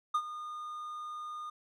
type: tone with ADSR envelope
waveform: triangle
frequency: 1221 Hz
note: D#6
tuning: 33 cents flat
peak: -23 dBFS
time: 0.14-1.5 s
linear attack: 9 ms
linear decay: 64 ms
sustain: -14 dB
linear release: 6 ms
effects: none